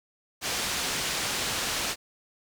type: low-pass noise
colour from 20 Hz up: white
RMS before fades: -30 dBFS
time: 0.41-1.96 s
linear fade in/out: 50 ms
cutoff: 6300 Hz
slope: 12 dB/octave
effects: none

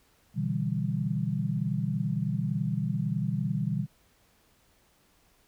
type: chord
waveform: sine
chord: E minor seventh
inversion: second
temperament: equal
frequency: 123.47 / 146.83 / 164.81 / 196 Hz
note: B2 / D3 / E3 / G3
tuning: 0 / 0 / 0 / 0 cents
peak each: -32 dBFS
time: 0.34-3.87 s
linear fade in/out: 50 ms
effects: pink hiss -65 dBFS RMS until 5.47 s

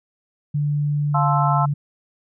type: tone with pitch glide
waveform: sine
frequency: 146.6 to 144.25 Hz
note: D3 to D3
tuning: -3 to -31 cents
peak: -18 dBFS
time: 0.54-1.74 s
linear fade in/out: 10 ms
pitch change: -28 cents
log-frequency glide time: 1.09-1.42 s
type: chord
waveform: sine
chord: F major seventh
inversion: none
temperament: equal with one note detuned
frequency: 698.5 / 871.4 / 1046.5 / 1318.5 Hz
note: F5 / A5 / C6 / E6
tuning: 0 / -17 / 0 / 0 cents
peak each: -23 dBFS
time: 1.14-1.66 s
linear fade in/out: 10 ms
effects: none

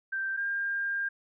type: tone pair in turn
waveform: sine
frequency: 1568 / 1602.8 Hz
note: G6 / G6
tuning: 0 / +38 cents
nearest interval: unison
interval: 38 cents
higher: second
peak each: -29 / -28 dBFS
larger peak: second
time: 0.12-0.37 / 0.37-1.09 s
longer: second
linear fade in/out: 10 ms
effects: none

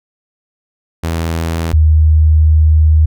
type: tone pair in turn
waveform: sawtooth / sine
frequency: 82.41 / 77.9 Hz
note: E2 / D#2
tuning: 0 / +3 cents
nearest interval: minor second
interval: 97 cents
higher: first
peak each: -11 / -5 dBFS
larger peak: second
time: 1.03-1.73 / 1.73-3.06 s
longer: second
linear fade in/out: 10 ms
effects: none

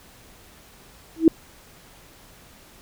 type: tone with exponential growth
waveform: sine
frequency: 324.2 Hz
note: E4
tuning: 29 cents flat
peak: -5 dBFS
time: 1.16-1.28 s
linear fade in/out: 2 ms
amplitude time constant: 25 ms
effects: pink hiss -50 dBFS RMS until 2.81 s

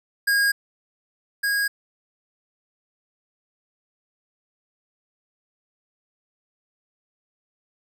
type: tone pair in turn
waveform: square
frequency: 1631 / 1639.7 Hz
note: G#6 / G#6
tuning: -32 / -23 cents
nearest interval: unison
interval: 9 cents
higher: second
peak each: -18 / -21 dBFS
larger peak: first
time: 0.27-0.52 / 1.43-1.68 s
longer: neither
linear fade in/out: 10 ms
effects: none

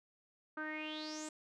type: tone with low-pass filter sweep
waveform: sawtooth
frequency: 308.4 Hz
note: D#4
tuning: 15 cents flat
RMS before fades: -43 dBFS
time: 0.57-1.29 s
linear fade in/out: 5 ms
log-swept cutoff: 1400 to 8100 Hz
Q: 8.6
effects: none

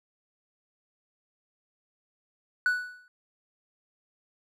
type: tone with exponential decay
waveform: triangle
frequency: 1480 Hz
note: F#6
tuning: in tune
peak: -17 dBFS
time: 2.66-3.08 s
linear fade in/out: 1 ms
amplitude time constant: 90 ms
effects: tanh soft clip ceiling -14 dBFS

